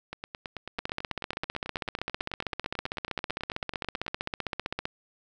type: two click trains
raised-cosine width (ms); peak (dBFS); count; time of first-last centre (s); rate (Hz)
0.3; -20 / -14; 37 / 64; 0.13-4.064 / 0.79-4.855; 9.15 / 15.5
effects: none